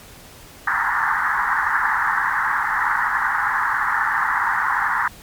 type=band-pass noise; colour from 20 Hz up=white; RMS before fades=-20 dBFS; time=0.67-5.08 s; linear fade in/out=5 ms; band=820 to 1900 Hz; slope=96 dB/octave; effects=pink hiss -43 dBFS RMS until 5.22 s + MP3 96 kbps